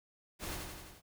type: noise with echo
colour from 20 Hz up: pink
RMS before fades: -41 dBFS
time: 0.39-0.59 s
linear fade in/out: 50 ms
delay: 86 ms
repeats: 5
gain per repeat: -3 dB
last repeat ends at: 1.02 s
effects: none